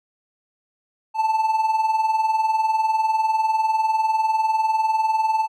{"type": "tone with tremolo", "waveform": "triangle", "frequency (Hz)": 880, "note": "A5", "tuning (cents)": 0, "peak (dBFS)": -13, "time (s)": [1.14, 5.48], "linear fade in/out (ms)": 50, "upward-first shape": "sine", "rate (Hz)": 20, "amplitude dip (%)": 60, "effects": []}